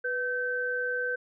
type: tone pair together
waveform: sine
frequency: 493.9 / 1542.9 Hz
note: B4 / G6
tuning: 0 / -28 cents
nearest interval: octave + minor sixth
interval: 1972 cents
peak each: -32 / -29 dBFS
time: 0.04-1.16 s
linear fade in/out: 10 ms
effects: none